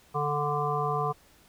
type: harmonic tone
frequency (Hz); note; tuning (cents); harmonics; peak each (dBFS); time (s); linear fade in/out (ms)
146.83; D3; 0; 1 / 3 / 5 / 7 / 8; -32 / -32 / -32 / -32 / -32; 0.14-1.13; 20
effects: pink hiss -59 dBFS RMS until 1.48 s